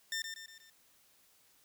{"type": "tone with echo", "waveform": "15% pulse", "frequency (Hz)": 1800, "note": "A6", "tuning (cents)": 39, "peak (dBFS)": -28, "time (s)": [0.12, 0.22], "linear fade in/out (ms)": 2, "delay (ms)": 120, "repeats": 4, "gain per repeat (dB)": -6, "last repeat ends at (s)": 0.7, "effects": ["white hiss -67 dBFS RMS until 1.64 s"]}